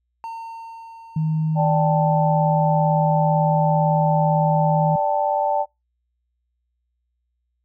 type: tone with exponential decay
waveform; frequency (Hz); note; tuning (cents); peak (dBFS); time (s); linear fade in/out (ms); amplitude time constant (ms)
triangle; 911; A#5; -40; -26; 0.24-3.28; 0; 660
type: tone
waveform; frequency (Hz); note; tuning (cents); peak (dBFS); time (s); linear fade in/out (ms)
sine; 157.6; D#3; +23; -18; 1.16-4.96; 5
type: chord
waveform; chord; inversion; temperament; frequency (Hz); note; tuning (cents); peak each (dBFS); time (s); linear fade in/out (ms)
sine; D suspended fourth; none; just; 587.3 / 783.1 / 881; D5 / G5 / A5; 0 / -2 / +2; -22; 1.55-5.66; 50
effects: noise-tail reverb RT60 0.2 s tail -25 dB re dry + added 60 Hz sine -70 dBFS peak until 7.64 s